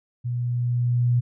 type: tone with level ramp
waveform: sine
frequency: 121.6 Hz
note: B2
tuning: 26 cents flat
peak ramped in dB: -24 to -16 dBFS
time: 0.24-1.21 s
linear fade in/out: 20 ms
effects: none